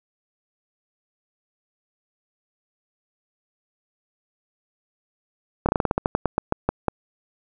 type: slowing click train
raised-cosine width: 1 ms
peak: -5 dBFS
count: 15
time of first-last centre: 5.66-6.883 s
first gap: 28 ms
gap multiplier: 1.16
effects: none